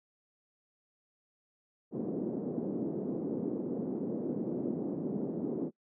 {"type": "band-pass noise", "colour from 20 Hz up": "white", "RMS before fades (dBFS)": -35, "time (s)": [1.91, 5.71], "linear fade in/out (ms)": 50, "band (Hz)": [180, 390], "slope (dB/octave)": 24, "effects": ["noise-tail reverb RT60 0.1 s tail -21 dB re dry"]}